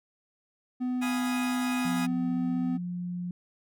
triangle tone with pitch glide, 251 to 252.9 Hz, B3 to B3, +28 to +41 cents, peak -25 dBFS, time 0.8-2.78 s, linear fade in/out 20 ms, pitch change +13 cents, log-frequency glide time 1.17-2.35 s
20% pulse chord, F half-diminished seventh, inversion none, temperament equal, 698.5 / 830.6 / 987.8 / 1244.5 Hz, F5 / Ab5 / Cb6 / Eb6, 0 / 0 / 0 / 0 cents, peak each -36 / -32 / -37 / -32 dBFS, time 1.01-2.07 s, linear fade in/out 20 ms
sine tone, 177.3 Hz, F3, 26 cents sharp, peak -31 dBFS, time 1.85-3.31 s, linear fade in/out 2 ms
effects none

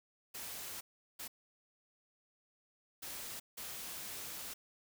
white noise bursts at uneven times, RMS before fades -45 dBFS, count 4, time 0.34-0.81 / 1.19-1.28 / 3.02-3.4 / 3.57-4.54 s, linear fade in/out 10 ms, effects none

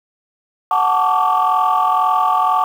sine chord, D major seventh, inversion first, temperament equal with one note detuned, 740 / 880 / 1132.7 / 1174.7 Hz, F#5 / A5 / C#6 / D6, 0 / 0 / +37 / 0 cents, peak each -17 dBFS, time 0.71-2.64 s, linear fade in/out 2 ms, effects tanh soft clip ceiling -6 dBFS + 7-bit

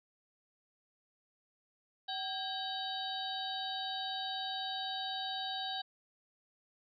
harmonic tone with a mistuned harmonic, 764 Hz, G5, 45 cents flat, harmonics 1 / 2 / 4 / 5 / 6, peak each -40 / -46 / -45 / -40 / -46 dBFS, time 2.08-5.82 s, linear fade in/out 10 ms, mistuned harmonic 2, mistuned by +100 cents, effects none

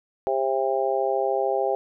harmonic tone, 133.4 Hz, C3, 34 cents sharp, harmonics 3 / 4 / 5 / 6, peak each -26 / -26 / -27 / -27 dBFS, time 0.27-1.75 s, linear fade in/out 0 ms, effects none

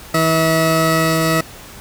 20% pulse tone pair together, 161.44 / 645 Hz, E3 / E5, -36 / -38 cents, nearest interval 2 octaves, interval 2398 cents, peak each -11 dBFS, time 0.14-1.41 s, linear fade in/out 5 ms, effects pink hiss -37 dBFS RMS until 1.8 s

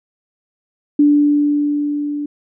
sine tone with level ramp, 292.3 Hz, D4, 8 cents flat, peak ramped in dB -7 to -20 dBFS, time 0.99-2.26 s, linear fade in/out 5 ms, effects none

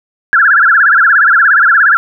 sine tone with vibrato, 1519 Hz, F#6, 45 cents sharp, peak -4 dBFS, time 0.33-1.97 s, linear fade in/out 0 ms, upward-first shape sine, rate 17 Hz, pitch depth 220 cents each way, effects none

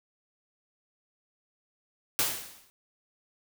white noise with exponential decay, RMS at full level -24 dBFS, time 2.19-2.7 s, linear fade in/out 0 ms, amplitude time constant 110 ms, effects none

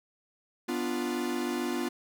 45% pulse chord, B diminished, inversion none, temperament equal, 246.9 / 293.7 / 349.2 Hz, B3 / D4 / F4, 0 / 0 / 0 cents, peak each -33 / -36 / -33 dBFS, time 0.68-1.89 s, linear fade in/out 10 ms, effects none

